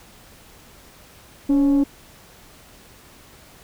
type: tone with frequency modulation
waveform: sine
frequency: 281.8 Hz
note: C#4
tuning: 29 cents sharp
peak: -12 dBFS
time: 1.49-1.84 s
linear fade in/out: 10 ms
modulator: 260 Hz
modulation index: 0.26
effects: tanh soft clip ceiling -12 dBFS + pink hiss -48 dBFS RMS until 3.63 s